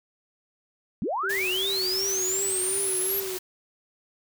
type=linear sweep; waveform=sine; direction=up; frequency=154.1 to 11840 Hz; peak=-25 dBFS; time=1.02-3.2 s; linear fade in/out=0 ms
type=tone with vibrato; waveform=sine; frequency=381.1 Hz; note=G4; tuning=49 cents flat; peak=-31 dBFS; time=1.23-3.38 s; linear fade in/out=10 ms; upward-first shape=triangle; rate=2.7 Hz; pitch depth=66 cents each way
type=band-stop noise; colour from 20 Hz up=white; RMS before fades=-35 dBFS; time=1.29-3.39 s; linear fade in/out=10 ms; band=220 to 440 Hz; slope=48 dB/octave
effects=none